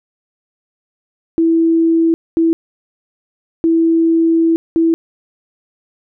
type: tone bursts at uneven times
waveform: sine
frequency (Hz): 329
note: E4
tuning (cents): -3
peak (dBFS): -9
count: 4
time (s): 1.38-2.14 / 2.37-2.53 / 3.64-4.56 / 4.76-4.94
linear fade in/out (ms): 0
effects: none